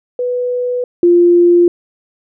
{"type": "tone pair in turn", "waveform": "sine", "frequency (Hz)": [493.9, 348.2], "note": ["B4", "F4"], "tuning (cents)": [0, -5], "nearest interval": "tritone", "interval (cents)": 605, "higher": "first", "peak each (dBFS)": [-14, -5], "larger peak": "second", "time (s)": [[0.19, 0.84], [1.03, 1.68]], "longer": "neither", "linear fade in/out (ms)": 2, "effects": []}